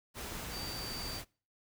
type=tone in noise; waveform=sine; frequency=4635 Hz; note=D8; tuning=24 cents flat; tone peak=-42 dBFS; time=0.5-1.22 s; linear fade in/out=50 ms; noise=pink; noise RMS=-42 dBFS; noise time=0.14-1.25 s; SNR=-3 dB; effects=noise-tail reverb RT60 0.4 s tail -24 dB re dry